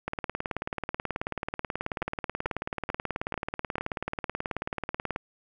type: two click trains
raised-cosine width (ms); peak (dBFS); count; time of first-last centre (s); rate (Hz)
0.5; -15 / -15; 5 / 95; 2.02-3.782 / 0.08-5.161; 2.27 / 18.5
effects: none